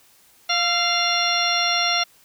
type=harmonic tone with a mistuned harmonic; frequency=698.5 Hz; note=F5; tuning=in tune; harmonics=1 / 2 / 3 / 4 / 5 / 6 / 8; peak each=-26 / -26 / -26 / -26 / -26 / -26 / -26 dBFS; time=0.49-2.04 s; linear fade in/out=10 ms; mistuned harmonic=2; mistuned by=-38 cents; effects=white hiss -55 dBFS RMS until 2.24 s